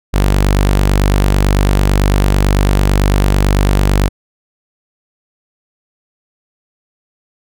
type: tone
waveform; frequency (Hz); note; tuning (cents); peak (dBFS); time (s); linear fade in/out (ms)
sawtooth; 49; G1; 0; -5; 0.13-4.09; 20
effects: none